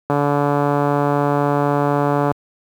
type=click train; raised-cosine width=1 ms; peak=-4 dBFS; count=320; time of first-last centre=0.1-2.315 s; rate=144 Hz; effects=high-pass 80 Hz 12 dB/octave + 7-bit